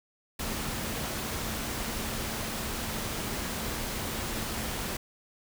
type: tone in noise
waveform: sine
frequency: 221.8 Hz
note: A3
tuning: 14 cents sharp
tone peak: -42 dBFS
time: 0.39-4.97 s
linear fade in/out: 5 ms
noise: pink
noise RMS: -34 dBFS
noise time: 0.39-4.97 s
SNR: -11 dB
effects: none